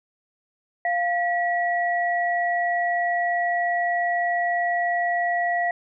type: tone pair together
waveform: sine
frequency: 698.5 / 1932.8 Hz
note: F5 / B6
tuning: 0 / -38 cents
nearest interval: octave + tritone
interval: 1762 cents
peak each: -22 / -25 dBFS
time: 0.85-5.71 s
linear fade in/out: 2 ms
effects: none